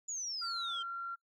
sine exponential sweep, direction down, 6980 to 3101 Hz, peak -36 dBFS, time 0.08-0.83 s, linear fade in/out 10 ms
sine tone, 1374 Hz, F6, 29 cents flat, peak -37 dBFS, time 0.41-1.16 s, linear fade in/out 20 ms
effects noise-tail reverb RT60 0.1 s tail -26 dB re dry + tanh soft clip ceiling -29 dBFS

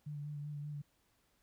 sine tone with vibrato, 146.9 Hz, D3, 1 cent sharp, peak -40 dBFS, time 0.06-0.82 s, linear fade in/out 10 ms, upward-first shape sine, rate 5.2 Hz, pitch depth 27 cents each way, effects pink hiss -75 dBFS RMS until 1.42 s

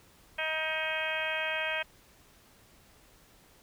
harmonic tone with a mistuned harmonic, 315.4 Hz, D#4, 24 cents sharp, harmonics 2 / 3 / 4 / 5 / 6 / 7 / 8 / 9 / 10, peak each -37 / -41 / -45 / -36 / -39 / -39 / -35 / -45 / -40 dBFS, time 0.38-1.83 s, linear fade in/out 10 ms, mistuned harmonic 10, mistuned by +17 cents, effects pink hiss -60 dBFS RMS until 3.62 s

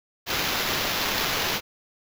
blue noise with sample-and-hold, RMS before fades -26 dBFS, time 0.26-1.61 s, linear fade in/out 50 ms, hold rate 8820 Hz, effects none

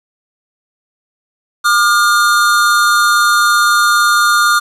square tone pair together, 1200 / 1417.7 Hz, D6 / F6, +37 / +26 cents, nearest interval minor third, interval 289 cents, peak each -12 dBFS, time 1.64-4.6 s, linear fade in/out 20 ms, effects resampled to 32000 Hz + 7-bit

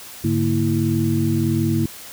sine tone cluster, 103.1 / 144.5 / 229.3 / 327.8 Hz, G#2 / D3 / A#3 / E4, -12 / -28 / -28 / -10 cents, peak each -22 dBFS, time 0.24-1.86 s, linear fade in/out 5 ms, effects white hiss -38 dBFS RMS until 2.12 s

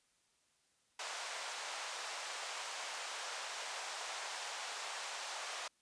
pink band-pass noise, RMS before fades -44 dBFS, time 0.99-5.68 s, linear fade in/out 5 ms, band 640 to 8300 Hz, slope 24 dB/octave, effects white hiss -75 dBFS RMS until 5.81 s + resampled to 22050 Hz

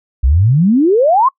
sine exponential sweep, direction up, 58.27 to 1108.7 Hz, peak -7 dBFS, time 0.23-1.29 s, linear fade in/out 10 ms, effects noise-tail reverb RT60 0.1 s tail -25 dB re dry

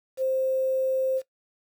sine tone with quantisation, 525 Hz, C5, 6 cents sharp, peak -22 dBFS, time 0.17-1.22 s, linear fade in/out 50 ms, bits 8, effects noise-tail reverb RT60 0.1 s tail -17 dB re dry

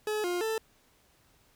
40% pulse tone with pitch steps, 426 / 353.8 / 442.9 Hz, G#4 / F4 / A4, +44 / +23 / +11 cents, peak -28 dBFS, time 0.07-0.58 s, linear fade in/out 2 ms, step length 170 ms, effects pink hiss -65 dBFS RMS until 1.55 s

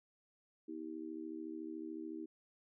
sine tone with amplitude modulation, 319.8 Hz, D#4, 48 cents sharp, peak -38 dBFS, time 0.68-2.26 s, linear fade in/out 10 ms, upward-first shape sine, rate 73.8 Hz, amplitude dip 95%, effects none

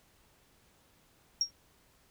sine tone with exponential decay, 5588 Hz, F8, in tune, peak -21 dBFS, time 1.41-1.51 s, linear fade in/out 2 ms, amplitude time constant 20 ms, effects tanh soft clip ceiling -19 dBFS + pink hiss -66 dBFS RMS until 2.1 s

